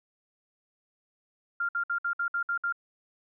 sine tone bursts, 1395 Hz, F6, 2 cents flat, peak -26 dBFS, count 8, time 1.6-2.725 s, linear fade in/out 5 ms, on 89 ms, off 59 ms, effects none

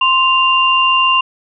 sine tone pair together, 1046.5 / 2787 Hz, C6 / F7, 0 / -4 cents, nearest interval octave + perfect fourth, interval 1696 cents, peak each -12 dBFS, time 0.01-1.21 s, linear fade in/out 5 ms, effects none

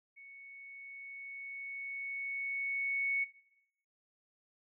sine tone with level ramp, 2217 Hz, C#7, in tune, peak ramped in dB -51 to -29 dBFS, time 0.16-3.25 s, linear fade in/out 20 ms, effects noise-tail reverb RT60 0.8 s tail -18 dB re dry

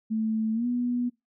sine tone with pitch glide, 220 to 244.1 Hz, A3 to B3, 0 to -20 cents, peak -24 dBFS, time 0.1-1.1 s, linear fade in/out 20 ms, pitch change +180 cents, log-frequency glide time 0.53-0.66 s, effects noise-tail reverb RT60 0.2 s tail -22 dB re dry

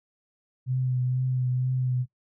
sine tone with vibrato, 127.4 Hz, C3, 46 cents flat, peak -23 dBFS, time 0.66-2.06 s, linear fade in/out 50 ms, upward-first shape triangle, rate 2.1 Hz, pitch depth 26 cents each way, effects noise-tail reverb RT60 0.1 s tail -18 dB re dry

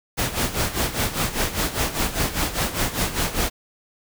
pink noise with tremolo, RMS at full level -21 dBFS, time 0.17-3.5 s, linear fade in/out 20 ms, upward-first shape sine, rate 5 Hz, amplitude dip 75%, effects none

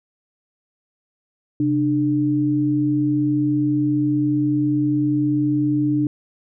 sine tone pair together, 133.1 / 298.3 Hz, C3 / D4, +30 / +27 cents, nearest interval octave + major second, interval 1397 cents, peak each -23 / -17 dBFS, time 1.6-6.07 s, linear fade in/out 2 ms, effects none

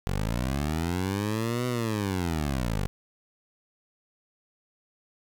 15% pulse linear two-way sweep, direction up then down, 45.02 to 125.5 to 45.02 Hz, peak -20 dBFS, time 0.07-2.87 s, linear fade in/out 0 ms, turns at 1.67 s, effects none

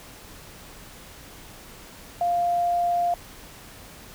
sine tone, 698.5 Hz, F5, in tune, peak -20 dBFS, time 2.21-3.14 s, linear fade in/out 2 ms, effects pink hiss -45 dBFS RMS until 4.14 s

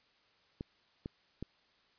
clicks, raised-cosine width 3 ms, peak -26 dBFS, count 3, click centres 0.609 / 1.059 / 1.426 s, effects white hiss -69 dBFS RMS until 1.98 s + resampled to 11025 Hz

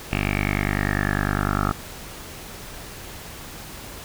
10% pulse tone with low-pass filter sweep, 50 Hz, G1, 35 cents sharp, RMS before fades -23 dBFS, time 0.11-1.72 s, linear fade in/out 10 ms, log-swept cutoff 2600 to 1300 Hz, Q 7, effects pink hiss -38 dBFS RMS until 4.04 s

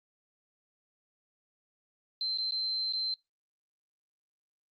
sine tone with dropouts, 4106 Hz, C8, 33 cents flat, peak -30 dBFS, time 2.21-3.14 s, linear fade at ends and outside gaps 1 ms, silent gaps 2.375-2.384 / 2.509-2.521 / 2.925-2.934 s, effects noise-tail reverb RT60 0.2 s tail -24 dB re dry + Opus 48 kbps

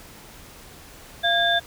sine tone cluster, 688 / 1632 / 3550 Hz, F5 / G#6 / A7, -26 / -31 / +15 cents, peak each -22 dBFS, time 1.23-1.6 s, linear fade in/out 20 ms, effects pink hiss -45 dBFS RMS until 1.66 s

